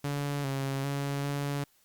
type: tone with pitch steps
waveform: sawtooth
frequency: 143 / 136.5 / 140.6 / 142.3 Hz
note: D3 / C#3 / C#3 / C#3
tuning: -46 / -26 / +25 / +46 cents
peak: -26 dBFS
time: 0.04-1.64 s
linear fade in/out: 5 ms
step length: 400 ms
effects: white hiss -66 dBFS RMS until 1.84 s + Opus 48 kbps